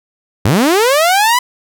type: linear sweep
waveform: sawtooth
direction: up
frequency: 82.41 to 1011 Hz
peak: -5 dBFS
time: 0.45-1.39 s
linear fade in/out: 5 ms
effects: none